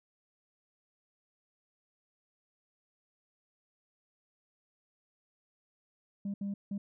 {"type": "tone bursts at uneven times", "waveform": "sine", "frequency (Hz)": 200, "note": "G3", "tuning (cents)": 35, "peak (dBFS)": -31, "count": 3, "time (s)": [[6.25, 6.34], [6.41, 6.54], [6.71, 6.78]], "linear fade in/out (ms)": 5, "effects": ["tanh soft clip ceiling -31 dBFS"]}